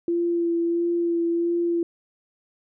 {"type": "tone with vibrato", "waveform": "sine", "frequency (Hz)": 340.6, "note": "F4", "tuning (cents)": -43, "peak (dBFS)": -20, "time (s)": [0.08, 1.83], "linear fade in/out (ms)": 2, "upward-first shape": "sine", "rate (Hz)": 1.5, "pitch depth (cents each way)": 16, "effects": []}